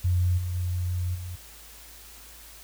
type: tone with level steps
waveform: sine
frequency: 89.4 Hz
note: F2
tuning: 41 cents sharp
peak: -20 / -27 / -25 / -33 dBFS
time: 0.04-1.36 s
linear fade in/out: 10 ms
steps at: 0.37 / 0.54 / 1.14 s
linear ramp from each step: 20 ms
effects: added 54 Hz sine -51 dBFS peak until 2.63 s + white hiss -48 dBFS RMS until 2.63 s